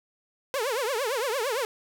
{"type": "tone with vibrato", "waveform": "sawtooth", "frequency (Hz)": 493.9, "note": "B4", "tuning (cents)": 0, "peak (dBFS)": -22, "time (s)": [0.54, 1.65], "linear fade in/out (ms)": 0, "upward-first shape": "triangle", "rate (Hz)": 8.8, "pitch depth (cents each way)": 300, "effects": []}